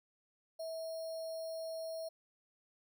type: tone with sample-and-hold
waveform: sine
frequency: 649 Hz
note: E5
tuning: 27 cents flat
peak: -39 dBFS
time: 0.59-2.09 s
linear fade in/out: 10 ms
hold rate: 4900 Hz
effects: none